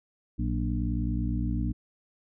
harmonic tone with a mistuned harmonic, 59.2 Hz, A#1, 27 cents sharp, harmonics 1 / 2 / 3 / 4 / 5, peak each -29 / -32 / -35 / -34 / -35 dBFS, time 0.38-1.73 s, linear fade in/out 20 ms, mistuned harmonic 3, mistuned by +84 cents, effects none

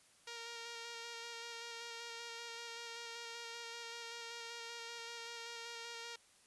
5% pulse tone with vibrato, 466.2 Hz, A#4, in tune, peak -34 dBFS, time 0.27-6.16 s, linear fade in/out 5 ms, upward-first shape square, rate 5.2 Hz, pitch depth 13 cents each way, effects white hiss -67 dBFS RMS until 6.46 s + resampled to 24000 Hz

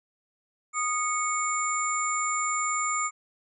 sine tone cluster, 1230 / 2211 / 7200 Hz, D#6 / C#7 / A8, -20 / -5 / +39 cents, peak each -27 / -32 / -31 dBFS, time 0.73-3.11 s, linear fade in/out 50 ms, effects none

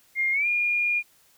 sine tone with pitch glide, 2122 to 2423 Hz, C7 to D#7, +24 to -47 cents, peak -21 dBFS, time 0.15-1.03 s, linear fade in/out 50 ms, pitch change +229 cents, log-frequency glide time 0.32-0.47 s, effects white hiss -60 dBFS RMS until 1.37 s

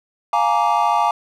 triangle chord, Bb dominant seventh, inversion second, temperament just, 699.2 / 839.1 / 932.3 / 1165.4 Hz, F5 / Ab5 / Bb5 / D6, +2 / +18 / 0 / -14 cents, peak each -19 / -17 / -18 / -19 dBFS, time 0.33-1.11 s, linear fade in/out 2 ms, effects none

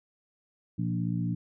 harmonic tone with a mistuned harmonic, 58.27 Hz, A#1, in tune, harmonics 2 / 3 / 4 / 5, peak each -31 / -30 / -37 / -37 dBFS, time 0.78-1.35 s, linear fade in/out 10 ms, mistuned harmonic 2, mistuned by +46 cents, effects none

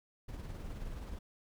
brown noise with tremolo, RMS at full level -41 dBFS, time 0.28-1.19 s, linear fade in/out 10 ms, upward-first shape sine, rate 19 Hz, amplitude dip 40%, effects none

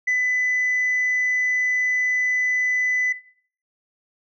sine tone, 2001 Hz, B6, 22 cents sharp, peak -16 dBFS, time 0.07-3.13 s, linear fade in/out 10 ms, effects noise-tail reverb RT60 0.5 s tail -17 dB re dry + tanh soft clip ceiling -16 dBFS

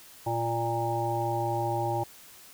harmonic tone with a mistuned harmonic, 115.7 Hz, A#2, 13 cents flat, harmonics 1 / 3 / 5 / 7 / 8, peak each -32 / -33 / -35 / -30 / -36 dBFS, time 0.26-2.04 s, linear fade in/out 10 ms, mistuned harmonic 5, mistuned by +28 cents, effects white hiss -51 dBFS RMS until 2.53 s

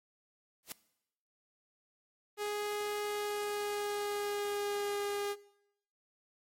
white noise with exponential growth, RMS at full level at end -37 dBFS, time 0.63-0.72 s, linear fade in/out 0 ms, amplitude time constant 18 ms
sawtooth tone with pitch glide, 415.3 to 406.8 Hz, G#4 to G#4, 0 to -36 cents, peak -30 dBFS, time 2.37-5.36 s, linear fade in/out 50 ms, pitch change -36 cents, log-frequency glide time 3.04-5.07 s
effects noise-tail reverb RT60 0.8 s tail -19 dB re dry + MP3 64 kbps

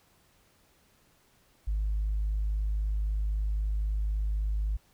sine tone, 51.91 Hz, G#1, in tune, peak -25 dBFS, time 1.67-4.77 s, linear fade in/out 10 ms, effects tanh soft clip ceiling -23 dBFS + pink hiss -65 dBFS RMS until 4.93 s

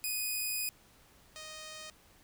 5% pulse tone pair in turn, 2489 / 622.2 Hz, D#7 / D#5, 0 / 0 cents, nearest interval 2 octaves, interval 2400 cents, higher first, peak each -23 / -33 dBFS, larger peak first, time 0.04-0.69 / 1.36-1.9 s, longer first, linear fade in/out 0 ms, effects pink hiss -62 dBFS RMS until 2.23 s

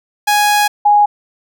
sawtooth / sine tone pair in turn, 830.6 / 827.5 Hz, G#5 / G#5, 0 / -6 cents, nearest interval unison, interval 6 cents, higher first, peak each -6 dBFS, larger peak neither, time 0.27-0.68 / 0.85-1.06 s, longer first, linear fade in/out 10 ms, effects none

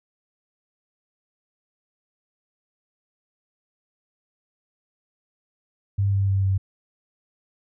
sine tone with pitch steps, 99.4 / 98.32 / 97.24 / 96.18 Hz, G2 / G2 / G2 / G2, +25 / +6 / -13 / -32 cents, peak -18 dBFS, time 5.98-6.58 s, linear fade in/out 10 ms, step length 150 ms, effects none

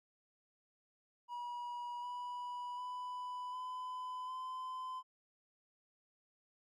triangle tone with pitch steps, 966 / 980.1 / 994.3 / 1008.8 / 1023.4 Hz, B5 / B5 / B5 / B5 / C6, -39 / -13 / +11 / +36 / -39 cents, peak -39 dBFS, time 1.28-5.03 s, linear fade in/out 50 ms, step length 750 ms, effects Opus 48 kbps

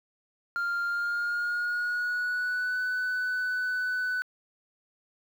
sine tone with pitch glide, 1396.9 to 1497.2 Hz, F6 to F#6, 0 to +20 cents, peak -24 dBFS, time 0.56-4.22 s, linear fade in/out 0 ms, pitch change +120 cents, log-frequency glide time 0.85-2.8 s, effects tanh soft clip ceiling -26 dBFS + 9-bit

